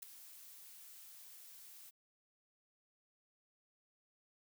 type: noise with ADSR envelope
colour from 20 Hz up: blue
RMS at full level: -43 dBFS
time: 0.02-1.91 s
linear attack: 9 ms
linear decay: 4 ms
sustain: -13 dB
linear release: 21 ms
effects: none